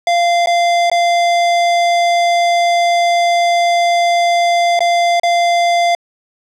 square tone with dropouts, 692 Hz, F5, 16 cents flat, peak -11 dBFS, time 0.07-5.95 s, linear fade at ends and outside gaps 2 ms, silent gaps 0.46-0.471 / 0.899-0.915 / 4.792-4.805 / 5.198-5.233 s, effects low-pass 6000 Hz 12 dB/octave + 8-bit

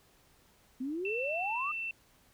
sine exponential sweep, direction up, 248 to 1250 Hz, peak -33 dBFS, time 0.8-1.72 s, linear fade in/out 10 ms
sine tone, 2681 Hz, E7, 29 cents sharp, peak -34 dBFS, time 1.05-1.91 s, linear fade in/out 2 ms
effects pink hiss -65 dBFS RMS until 2.33 s

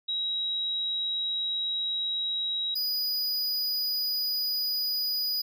sine / square tone pair in turn, 3842 / 4935 Hz, B7 / D#8, -48 / -15 cents, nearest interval major third, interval 433 cents, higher second, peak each -27 dBFS, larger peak neither, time 0.08-2.75 / 2.75-5.42 s, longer neither, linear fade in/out 10 ms, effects none

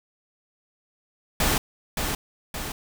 pink noise with echo, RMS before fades -22 dBFS, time 1.4-1.58 s, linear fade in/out 2 ms, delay 570 ms, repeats 2, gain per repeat -5 dB, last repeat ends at 2.72 s, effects none

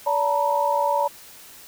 sine tone cluster, 573 / 898 / 958 Hz, D5 / A5 / A#5, -43 / +35 / +47 cents, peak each -23 dBFS, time 0.06-1.08 s, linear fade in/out 10 ms, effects white hiss -45 dBFS RMS until 1.67 s

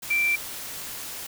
sine tone in noise, 2349 Hz, D7, in tune, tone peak -20 dBFS, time 0.1-0.36 s, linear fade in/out 10 ms, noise white, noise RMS -36 dBFS, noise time 0.02-1.27 s, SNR +13 dB, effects none

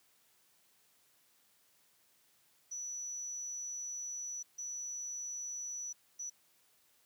sine tone bursts at uneven times, 5920 Hz, F#8, in tune, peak -39 dBFS, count 3, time 2.71-4.43 / 4.58-5.93 / 6.19-6.3 s, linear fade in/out 10 ms, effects white hiss -70 dBFS RMS until 7.05 s + high-pass 80 Hz 12 dB/octave

